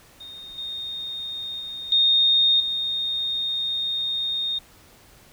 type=tone with level steps; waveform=sine; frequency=3686 Hz; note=A#7; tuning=20 cents flat; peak=-37 / -29 / -31 / -15 / -23 dBFS; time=0.2-4.59 s; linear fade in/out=10 ms; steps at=0.58 / 1.6 / 1.92 / 2.6 s; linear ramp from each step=2 ms; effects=pink hiss -52 dBFS RMS until 5.32 s